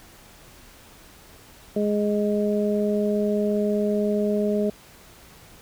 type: harmonic tone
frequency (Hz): 207.9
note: G#3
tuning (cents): +2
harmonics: 1 / 2 / 3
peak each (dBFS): -23 / -24 / -27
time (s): 1.76-4.7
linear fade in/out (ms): 5
effects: pink hiss -49 dBFS RMS until 5.61 s